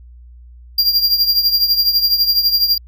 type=tone with tremolo; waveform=square; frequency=4772 Hz; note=D8; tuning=27 cents sharp; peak=-9 dBFS; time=0.78-2.78 s; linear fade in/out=5 ms; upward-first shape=triangle; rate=12 Hz; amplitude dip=75%; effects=added 60 Hz sine -37 dBFS peak until 2.87 s

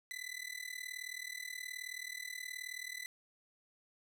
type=tone with amplitude modulation; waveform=sawtooth; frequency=2001 Hz; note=B6; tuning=22 cents sharp; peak=-35 dBFS; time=0.11-3.06 s; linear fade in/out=0 ms; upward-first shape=sine; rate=38.8 Hz; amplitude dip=90%; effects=none

